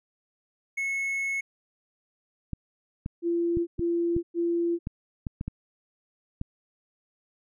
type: tone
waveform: triangle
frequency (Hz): 2190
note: C#7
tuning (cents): -22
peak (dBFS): -25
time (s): 0.77-1.41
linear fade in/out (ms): 10
type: clicks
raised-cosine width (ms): 5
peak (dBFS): -19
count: 10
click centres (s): 2.533 / 3.061 / 3.571 / 3.794 / 4.165 / 4.871 / 5.268 / 5.411 / 5.48 / 6.414
type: tone bursts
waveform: sine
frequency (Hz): 341.2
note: F4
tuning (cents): -40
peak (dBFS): -23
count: 3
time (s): 3.22-4.79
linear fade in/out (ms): 50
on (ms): 450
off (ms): 110
effects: none